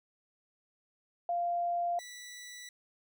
sine / 15% pulse tone pair in turn, 695 / 1965.8 Hz, F5 / B6, -9 / -9 cents, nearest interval octave + tritone, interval 1800 cents, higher second, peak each -29 / -39 dBFS, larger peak first, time 1.29-1.99 / 1.99-2.69 s, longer neither, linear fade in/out 2 ms, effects none

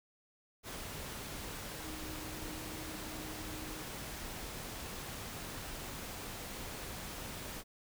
sine tone in noise, 311.2 Hz, D#4, in tune, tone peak -48 dBFS, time 1.8-3.87 s, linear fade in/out 50 ms, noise pink, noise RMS -44 dBFS, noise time 0.63-7.64 s, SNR -7 dB, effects none

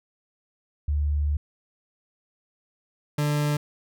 sine / 40% pulse tone pair in turn, 73.42 / 147.73 Hz, D2 / D3, 0 / +11 cents, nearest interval octave, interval 1211 cents, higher second, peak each -21 dBFS, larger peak neither, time 0.88-1.37 / 3.18-3.57 s, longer first, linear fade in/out 5 ms, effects none

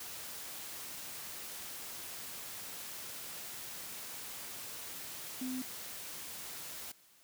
sine tone in noise, 256.2 Hz, C4, 36 cents flat, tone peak -36 dBFS, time 5.41-5.62 s, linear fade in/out 5 ms, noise white, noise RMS -45 dBFS, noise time 0-6.92 s, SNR +6 dB, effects white hiss -64 dBFS RMS until 7.23 s + high-pass 60 Hz 12 dB/octave

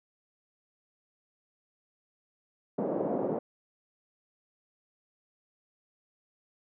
white band-pass noise, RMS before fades -31 dBFS, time 2.78-3.39 s, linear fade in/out 5 ms, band 180 to 630 Hz, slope 24 dB/octave, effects none

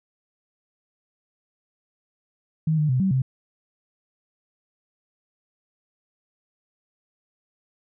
sine tone with pitch steps, 157.9 / 151.5 / 128 / 191.5 / 131.1 Hz, D#3 / D#3 / C3 / G3 / C3, +26 / -46 / -38 / -40 / +4 cents, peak -18 dBFS, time 2.67-3.22 s, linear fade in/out 5 ms, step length 110 ms, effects none

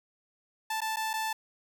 sawtooth tone with dropouts, 880 Hz, A5, in tune, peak -26 dBFS, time 0.7-1.33 s, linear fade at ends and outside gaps 5 ms, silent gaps 0.806-0.816 / 0.961-0.968 / 1.133-1.137 s, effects none

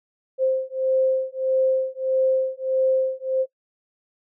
sine beating tone pair, 523.3 / 524.9 Hz, C5 / C5, 0 / +5 cents, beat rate 1.6 Hz, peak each -22 dBFS, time 0.38-3.46 s, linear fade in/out 50 ms, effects noise-tail reverb RT60 0.1 s tail -19 dB re dry

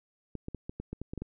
clicks, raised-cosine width 3 ms, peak -24 dBFS, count 10, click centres 0.353 / 0.484 / 0.547 / 0.695 / 0.8 / 0.93 / 1.016 / 1.135 / 1.177 / 1.22 s, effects none

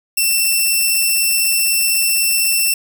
5% pulse tone, 2686 Hz, E7, 32 cents sharp, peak -4 dBFS, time 0.17-2.74 s, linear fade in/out 5 ms, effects 7-bit

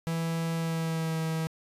45% pulse tone with pitch glide, 164.81 to 160.95 Hz, E3 to E3, 0 to -41 cents, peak -28 dBFS, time 0.07-1.47 s, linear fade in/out 0 ms, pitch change -41 cents, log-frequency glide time 0.56-1.19 s, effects resampled to 32000 Hz + 11-bit

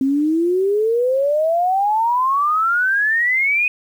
sine exponential sweep, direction up, 262.6 to 2518 Hz, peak -14 dBFS, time 0.01-3.68 s, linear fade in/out 2 ms, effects 8-bit

